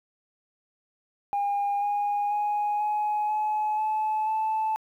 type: tone with pitch steps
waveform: sine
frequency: 810 / 820.4 / 830.9 / 841.5 / 852.2 / 863.1 / 874.2 Hz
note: G#5 / G#5 / G#5 / G#5 / G#5 / A5 / A5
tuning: -43 / -21 / +1 / +23 / +44 / -34 / -11 cents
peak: -22 dBFS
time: 1.33-4.76 s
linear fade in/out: 0 ms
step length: 490 ms
effects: tanh soft clip ceiling -21 dBFS + 10-bit